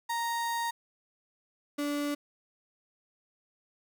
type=tone pair in turn; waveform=35% pulse; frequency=932.3 / 290.1 Hz; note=A#5 / D4; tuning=0 / -21 cents; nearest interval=octave + minor sixth; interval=2021 cents; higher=first; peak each=-28 dBFS; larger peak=neither; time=0.09-0.71 / 1.78-2.15 s; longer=first; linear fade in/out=10 ms; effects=10-bit